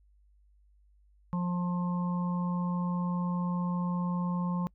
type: harmonic tone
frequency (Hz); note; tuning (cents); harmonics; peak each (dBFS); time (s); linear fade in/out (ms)
177; F3; +23; 1 / 3 / 5 / 6; -28 / -45 / -42 / -40; 1.33-4.67; 0
effects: noise-tail reverb RT60 0.1 s tail -26 dB re dry + added 50 Hz sine -60 dBFS peak until 4.74 s